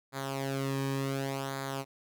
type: tone with flanger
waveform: sawtooth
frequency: 136.2 Hz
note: C#3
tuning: 30 cents flat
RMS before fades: -34 dBFS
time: 0.12-1.85 s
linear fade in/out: 50 ms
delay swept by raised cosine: 0.35 to 1.45 ms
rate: 0.68 Hz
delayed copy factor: -0.7
effects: none